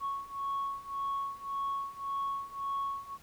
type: beating tone pair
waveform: sine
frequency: 1105 / 1106.8 Hz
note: C#6 / C#6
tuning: -6 / -3 cents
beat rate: 1.8 Hz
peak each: -36 / -34 dBFS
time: 0-3.18 s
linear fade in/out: 50 ms
effects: tanh soft clip ceiling -28 dBFS + pink hiss -59 dBFS RMS until 3.22 s